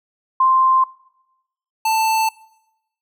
sine / square tone pair in turn, 1046.5 / 884.7 Hz, C6 / A5, 0 / +9 cents, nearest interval minor third, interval 291 cents, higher first, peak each -11 / -16 dBFS, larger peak first, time 0.4-0.84 / 1.85-2.29 s, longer neither, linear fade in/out 5 ms, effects noise-tail reverb RT60 0.9 s tail -22 dB re dry

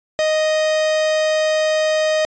45% pulse tone, 622.3 Hz, D#5, in tune, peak -15 dBFS, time 0.19-2.25 s, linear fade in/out 0 ms, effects resampled to 16000 Hz

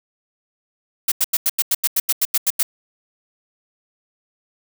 blue noise bursts, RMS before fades -17 dBFS, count 13, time 1.08-2.63 s, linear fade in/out 5 ms, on 38 ms, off 88 ms, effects none

